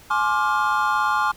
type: chord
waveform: triangle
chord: D half-diminished seventh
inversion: second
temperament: just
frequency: 845.8 / 1057.2 / 1174.7 / 1409.6 Hz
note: Ab5 / C6 / D6 / F6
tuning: +31 / +18 / 0 / +16 cents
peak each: -22 dBFS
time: 0.1-1.32 s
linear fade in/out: 10 ms
effects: pink hiss -48 dBFS RMS until 1.36 s